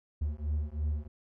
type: beating tone pair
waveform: triangle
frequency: 73.42 / 76.42 Hz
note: D2 / D#2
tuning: 0 / -31 cents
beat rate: 3 Hz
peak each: -31 dBFS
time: 0.21-1.08 s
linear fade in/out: 10 ms
effects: none